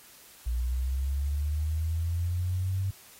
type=linear sweep; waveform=sine; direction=up; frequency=58.27 to 97.1 Hz; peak=-26 dBFS; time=0.46-2.91 s; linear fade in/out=10 ms; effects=white hiss -53 dBFS RMS until 3.19 s + AAC 48 kbps